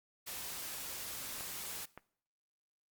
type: noise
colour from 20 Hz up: white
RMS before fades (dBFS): -43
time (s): 0.26-1.86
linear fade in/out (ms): 20
type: clicks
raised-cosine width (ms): 0.5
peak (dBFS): -30 / -32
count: 2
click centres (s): 1.408 / 1.976
effects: noise-tail reverb RT60 0.6 s tail -21 dB re dry + Opus 48 kbps